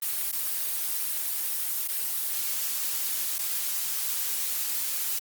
blue noise with dropouts, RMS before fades -29 dBFS, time 0.02-5.19 s, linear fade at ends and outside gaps 5 ms, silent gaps 0.315-0.326 / 1.877-1.885 / 3.383-3.389 s, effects Opus 32 kbps

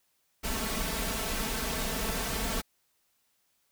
pink noise with comb filter, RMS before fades -32 dBFS, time 0.43-2.62 s, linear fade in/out 20 ms, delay 4.5 ms, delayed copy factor +0.75, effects white hiss -73 dBFS RMS until 3.71 s

